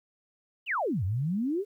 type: exponential two-way sweep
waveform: sine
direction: down then up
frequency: 3136 to 87.8 to 431.8 Hz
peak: -26 dBFS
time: 0.66-1.65 s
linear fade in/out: 50 ms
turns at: 1.04 s
effects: 11-bit